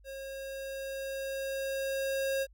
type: tone with level ramp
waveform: square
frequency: 541 Hz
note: C#5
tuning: 42 cents flat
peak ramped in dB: -41 to -29 dBFS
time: 0.04-2.47 s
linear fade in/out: 50 ms
effects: added 50 Hz sine -56 dBFS peak until 2.53 s